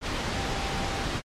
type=tone in noise; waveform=sine; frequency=786 Hz; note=G5; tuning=4 cents sharp; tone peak=-37 dBFS; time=0.32-1.08 s; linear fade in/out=50 ms; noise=pink; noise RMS=-29 dBFS; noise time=0.01-1.22 s; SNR=-11 dB; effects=low-pass 5000 Hz 12 dB/octave + MP3 64 kbps